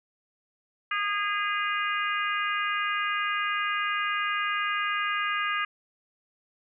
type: harmonic tone with a mistuned harmonic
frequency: 410 Hz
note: G#4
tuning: 22 cents flat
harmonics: 3 / 4 / 5 / 6 / 7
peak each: -29 / -31 / -33 / -35 / -36 dBFS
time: 0.91-5.65 s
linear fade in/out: 5 ms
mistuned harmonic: 7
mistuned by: -26 cents
effects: none